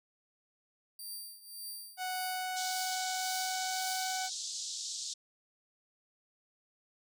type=tone with tremolo; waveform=10% pulse; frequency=4699 Hz; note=D8; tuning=in tune; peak=-33 dBFS; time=0.99-4.18 s; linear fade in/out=2 ms; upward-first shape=triangle; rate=1.8 Hz; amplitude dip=85%
type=tone with pitch glide; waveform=sawtooth; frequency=740 to 750.3 Hz; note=F#5 to F#5; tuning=0 to +24 cents; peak=-31 dBFS; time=1.97-4.3 s; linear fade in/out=50 ms; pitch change=+24 cents; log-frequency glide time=2.23-4.08 s
type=band-pass noise; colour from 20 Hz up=white; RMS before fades=-40 dBFS; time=2.56-5.14 s; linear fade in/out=10 ms; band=3600 to 7700 Hz; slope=48 dB/octave
effects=none